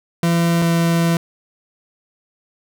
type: tone pair in turn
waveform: 40% pulse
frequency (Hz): 169.1 / 167.93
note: E3 / E3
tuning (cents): +44 / +32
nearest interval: unison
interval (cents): 12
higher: first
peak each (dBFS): -13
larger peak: neither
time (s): 0.23-0.62 / 0.62-1.17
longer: second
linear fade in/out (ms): 2
effects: none